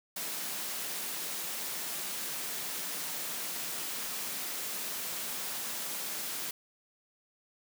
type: high-pass noise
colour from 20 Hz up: white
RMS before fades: -37 dBFS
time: 0.16-6.51 s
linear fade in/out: 5 ms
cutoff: 140 Hz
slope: 48 dB/octave
effects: none